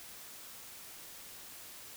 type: silence
effects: white hiss -50 dBFS RMS until 1.96 s